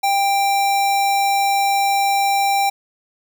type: tone with sample-and-hold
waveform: sine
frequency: 794 Hz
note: G5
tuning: 22 cents sharp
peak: -14 dBFS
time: 0.03-2.7 s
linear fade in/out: 10 ms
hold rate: 3150 Hz
effects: none